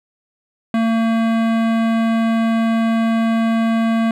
sine tone with hard clipping, 226.7 Hz, A#3, 48 cents flat, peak -16 dBFS, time 0.74-4.11 s, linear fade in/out 2 ms, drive 18 dB, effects none

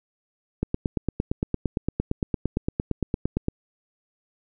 click train, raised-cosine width 3 ms, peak -10 dBFS, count 26, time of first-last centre 0.63-3.484 s, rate 8.76 Hz, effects none

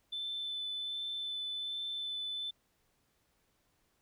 sine tone with vibrato, 3520 Hz, A7, in tune, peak -35 dBFS, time 0.12-2.51 s, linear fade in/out 10 ms, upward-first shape sine, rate 1.3 Hz, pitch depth 9 cents each way, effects tanh soft clip ceiling -31 dBFS + pink hiss -75 dBFS RMS until 4.01 s

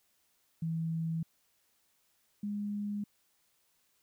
sine tone pair in turn, 163.2 / 205.6 Hz, E3 / G#3, -17 / -17 cents, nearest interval major third, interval 400 cents, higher second, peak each -31 / -33 dBFS, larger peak first, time 0.62-1.23 / 2.43-3.04 s, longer neither, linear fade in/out 5 ms, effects white hiss -73 dBFS RMS until 4.02 s

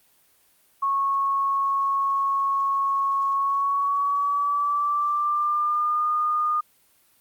sine tone with pitch glide, 1100 to 1220.5 Hz, C#6 to D#6, -14 to -34 cents, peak -20 dBFS, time 0.82-6.61 s, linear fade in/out 10 ms, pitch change +180 cents, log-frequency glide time 3.33-6.09 s, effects white hiss -61 dBFS RMS until 7.2 s + Opus 32 kbps

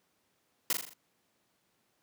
white noise with echo, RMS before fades -28 dBFS, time 0.7-0.73 s, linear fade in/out 2 ms, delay 41 ms, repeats 5, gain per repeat -5 dB, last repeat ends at 0.935 s, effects pink hiss -74 dBFS RMS until 2.02 s + high-pass 150 Hz 12 dB/octave

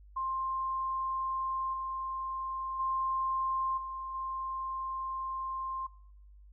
sine tone with level steps, 1055 Hz, C6, 14 cents sharp, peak -31 / -34 / -29 / -37 / -34 dBFS, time 0.16-5.87 s, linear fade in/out 10 ms, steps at 1.73 / 2.79 / 3.77 / 4.14 s, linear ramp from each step 10 ms, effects noise-tail reverb RT60 0.8 s tail -20 dB re dry + added 50 Hz sine -52 dBFS peak until 6.52 s

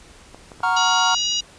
clicks, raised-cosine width 1 ms, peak -24 dBFS, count 3, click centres 0.346 / 0.518 / 0.605 s
triangle chord, Gb major seventh, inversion none, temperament equal, 740 / 932.3 / 1108.7 / 1396.9 Hz, Gb5 / Bb5 / Db6 / F6, 0 / 0 / 0 / 0 cents, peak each -22 / -19 / -23 / -20 dBFS, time 0.63-1.15 s, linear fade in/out 5 ms
harmonic tone, 959 Hz, A#5, 49 cents sharp, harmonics 3 / 4 / 5 / 6 / 7, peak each -23 / -26 / -27 / -27 / -32 dBFS, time 0.76-1.41 s, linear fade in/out 10 ms
effects pink hiss -47 dBFS RMS until 1.58 s + resampled to 22050 Hz

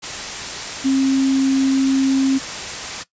sine tone in noise, 268.2 Hz, C4, 43 cents sharp, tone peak -13 dBFS, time 0.84-2.39 s, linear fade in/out 20 ms, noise white, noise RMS -27 dBFS, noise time 0.02-3.04 s, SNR +11 dB, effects noise-tail reverb RT60 0.1 s tail -17 dB re dry + resampled to 16000 Hz

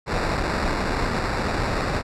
pink noise with sample-and-hold, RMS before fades -24 dBFS, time 0.06-2.03 s, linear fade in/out 50 ms, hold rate 3150 Hz, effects low-pass 6000 Hz 12 dB/octave

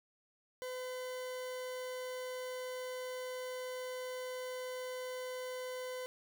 40% pulse tone, 507 Hz, B4, 45 cents sharp, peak -39 dBFS, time 0.62-6.06 s, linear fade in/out 0 ms, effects none

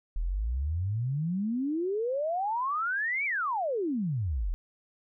sine exponential two-way sweep, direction up then down, 37.79 to 2351 to 37.79 Hz, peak -27 dBFS, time 0.16-4.54 s, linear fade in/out 0 ms, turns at 3.25 s, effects none

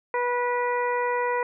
harmonic tone with a mistuned harmonic, 488.5 Hz, B4, 19 cents flat, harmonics 1 / 2 / 3 / 4 / 5, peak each -26 / -26 / -35 / -32 / -40 dBFS, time 0.14-1.43 s, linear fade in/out 2 ms, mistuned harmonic 5, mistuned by -18 cents, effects none

